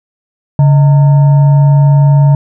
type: tone with frequency modulation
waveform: sine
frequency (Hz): 142.1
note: C#3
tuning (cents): +43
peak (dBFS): -3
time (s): 0.59-2.35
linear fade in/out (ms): 2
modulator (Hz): 771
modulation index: 0.24
effects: none

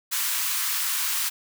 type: high-pass noise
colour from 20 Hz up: white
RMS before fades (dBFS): -26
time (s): 0.11-1.3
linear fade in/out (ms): 20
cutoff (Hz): 950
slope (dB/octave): 48
effects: none

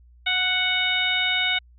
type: harmonic tone with a mistuned harmonic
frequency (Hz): 740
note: F#5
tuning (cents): 0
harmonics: 1 / 2 / 3 / 4 / 5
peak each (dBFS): -33 / -28 / -24 / -27 / -25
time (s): 0.26-1.59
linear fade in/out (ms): 10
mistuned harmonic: 1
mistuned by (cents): -16
effects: added 60 Hz sine -49 dBFS peak until 1.78 s

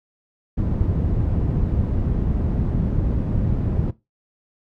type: low-pass noise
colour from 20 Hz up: white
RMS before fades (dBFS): -21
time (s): 0.57-3.91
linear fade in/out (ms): 10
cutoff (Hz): 140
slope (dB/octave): 12
effects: noise-tail reverb RT60 0.2 s tail -17 dB re dry

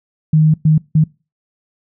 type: tone bursts at uneven times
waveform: sine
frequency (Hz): 155.56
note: D#3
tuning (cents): 0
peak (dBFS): -7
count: 3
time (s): 0.33-0.54 / 0.65-0.78 / 0.95-1.04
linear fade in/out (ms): 5
effects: noise-tail reverb RT60 0.3 s tail -24 dB re dry

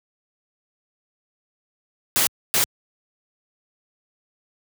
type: noise bursts at uneven times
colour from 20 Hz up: white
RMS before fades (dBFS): -19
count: 2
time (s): 2.16-2.27 / 2.54-2.64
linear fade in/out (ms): 0
effects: high-pass 80 Hz 12 dB/octave

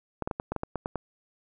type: clicks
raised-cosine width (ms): 1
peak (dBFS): -16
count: 10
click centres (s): 0.223 / 0.275 / 0.312 / 0.399 / 0.52 / 0.563 / 0.634 / 0.757 / 0.859 / 0.957
effects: none

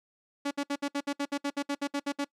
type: tone bursts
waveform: sawtooth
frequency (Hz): 284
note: C#4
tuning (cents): +42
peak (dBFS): -24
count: 15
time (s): 0.45-2.247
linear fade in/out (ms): 10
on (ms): 61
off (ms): 63
effects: noise-tail reverb RT60 0.1 s tail -23 dB re dry + low-pass 8000 Hz 12 dB/octave

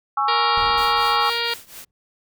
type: chord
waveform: sine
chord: C# minor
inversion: second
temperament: just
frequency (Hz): 831.5 / 1108.7 / 1330.5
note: G#5 / C#6 / E6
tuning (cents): +2 / 0 / +16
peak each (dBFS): -22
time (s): 0.17-1.3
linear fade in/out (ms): 5
type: harmonic tone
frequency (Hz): 469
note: A#4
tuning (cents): +11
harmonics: 1 / 2 / 3 / 4 / 5 / 6 / 7 / 8 / 9 / 10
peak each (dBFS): -30 / -30 / -30 / -30 / -30 / -30 / -30 / -30 / -30 / -30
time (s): 0.28-1.54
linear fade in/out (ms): 5
type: noise with exponential decay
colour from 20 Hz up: brown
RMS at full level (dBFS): -32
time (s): 0.57-1.91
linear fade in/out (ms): 1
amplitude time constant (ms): 290
type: noise with tremolo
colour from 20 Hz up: white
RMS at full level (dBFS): -37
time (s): 0.77-1.85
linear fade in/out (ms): 10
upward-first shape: triangle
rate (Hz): 4.2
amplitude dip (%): 90
effects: none

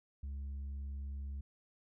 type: tone with tanh clipping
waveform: sine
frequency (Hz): 69.3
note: C#2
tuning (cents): 0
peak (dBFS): -40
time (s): 0.23-1.41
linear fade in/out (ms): 5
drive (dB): 3
effects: none

